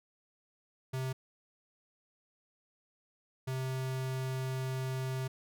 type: tone bursts at uneven times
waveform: square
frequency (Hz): 130.81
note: C3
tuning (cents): 0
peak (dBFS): -34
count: 2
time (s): 0.93-1.13 / 3.47-5.28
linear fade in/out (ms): 10
effects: none